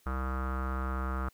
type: tone with low-pass filter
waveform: square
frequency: 65.41 Hz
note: C2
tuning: in tune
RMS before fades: -33 dBFS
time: 0.06-1.29 s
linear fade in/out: 5 ms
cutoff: 1300 Hz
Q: 7.4
effects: white hiss -66 dBFS RMS until 1.33 s